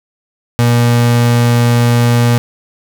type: tone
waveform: 35% pulse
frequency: 119.4 Hz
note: A#2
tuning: 42 cents sharp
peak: -6 dBFS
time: 0.59-2.38 s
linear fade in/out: 0 ms
effects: none